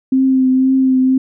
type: tone with vibrato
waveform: sine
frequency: 261.6 Hz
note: C4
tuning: in tune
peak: -9 dBFS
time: 0.12-1.18 s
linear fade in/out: 5 ms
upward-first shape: triangle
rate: 2 Hz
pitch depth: 25 cents each way
effects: none